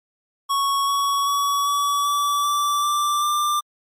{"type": "tone with pitch steps", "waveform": "square", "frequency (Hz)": [1108.7, 1119.6, 1130.7, 1141.8, 1153.1, 1164.5, 1176, 1187.6], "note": ["C#6", "C#6", "C#6", "D6", "D6", "D6", "D6", "D6"], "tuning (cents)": [0, 17, 34, -49, -32, -15, 2, 19], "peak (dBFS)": -19, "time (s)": [0.49, 3.61], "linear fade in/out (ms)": 20, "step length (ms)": 390, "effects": ["MP3 64 kbps"]}